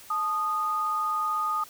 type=tone pair together; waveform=sine; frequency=871 / 1235.2 Hz; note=A5 / D#6; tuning=-18 / -13 cents; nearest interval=tritone; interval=605 cents; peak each=-34 / -25 dBFS; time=0.1-1.64 s; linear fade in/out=5 ms; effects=white hiss -49 dBFS RMS until 1.69 s